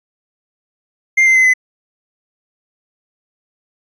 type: tone with pitch steps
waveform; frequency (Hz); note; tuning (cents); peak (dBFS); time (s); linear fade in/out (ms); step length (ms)
triangle; 2104 / 2076 / 2049 / 2022; C7 / C7 / C7 / B6; +9 / -14 / -37 / +40; -6; 1.17-1.538; 10; 92
effects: resampled to 22050 Hz